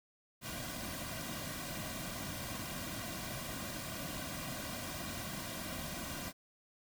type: noise with comb filter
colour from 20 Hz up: pink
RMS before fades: -42 dBFS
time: 0.41-6.33 s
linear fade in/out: 50 ms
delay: 2.3 ms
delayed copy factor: -0.75
effects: none

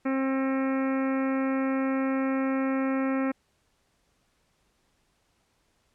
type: harmonic tone with a mistuned harmonic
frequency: 266.6 Hz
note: C4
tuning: 33 cents sharp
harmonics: 1 / 2 / 3 / 4 / 5 / 6 / 7 / 8 / 9 / 10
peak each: -25 / -32 / -40 / -40 / -38 / -44 / -41 / -44 / -46 / -55 dBFS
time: 0.05-3.32 s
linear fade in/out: 10 ms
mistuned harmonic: 8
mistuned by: +42 cents
effects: pink hiss -70 dBFS RMS until 5.94 s + low-pass 10000 Hz 12 dB/octave

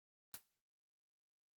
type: noise with exponential decay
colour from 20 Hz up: white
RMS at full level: -43 dBFS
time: 0.34-0.43 s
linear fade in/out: 1 ms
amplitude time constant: 18 ms
effects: noise-tail reverb RT60 0.5 s tail -19 dB re dry + Opus 24 kbps

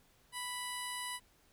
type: tone with low-pass filter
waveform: 15% pulse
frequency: 987.8 Hz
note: B5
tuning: in tune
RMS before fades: -41 dBFS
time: 0.32-1.2 s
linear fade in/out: 50 ms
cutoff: 11000 Hz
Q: 3.1
effects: pink hiss -68 dBFS RMS until 1.52 s

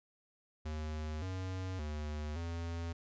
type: tone with pitch steps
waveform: square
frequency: 77.2 / 93.3 / 75.3 / 84.2 Hz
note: D#2 / F#2 / D2 / E2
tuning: -13 / +15 / +44 / +37 cents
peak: -38 dBFS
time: 0.65-2.93 s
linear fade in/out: 10 ms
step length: 570 ms
effects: resampled to 16000 Hz

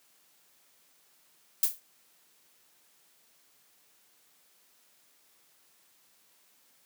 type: noise with exponential decay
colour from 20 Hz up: violet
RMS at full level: -20 dBFS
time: 1.63-1.8 s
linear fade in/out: 1 ms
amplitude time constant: 35 ms
effects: white hiss -65 dBFS RMS until 6.85 s + high-pass 150 Hz 12 dB/octave

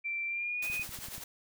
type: tone with pitch glide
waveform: sine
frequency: 2349 to 2489 Hz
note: D7 to D#7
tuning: 0 to 0 cents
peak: -32 dBFS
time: 0.04-0.84 s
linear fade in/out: 20 ms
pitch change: +100 cents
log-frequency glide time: 0.27-0.68 s
type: noise with tremolo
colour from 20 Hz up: white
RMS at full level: -40 dBFS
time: 0.62-1.24 s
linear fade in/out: 5 ms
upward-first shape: triangle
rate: 10 Hz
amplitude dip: 70%
type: click train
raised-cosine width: 5 ms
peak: -36 dBFS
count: 6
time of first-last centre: 0.7-1.181 s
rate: 10.4 Hz
effects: none

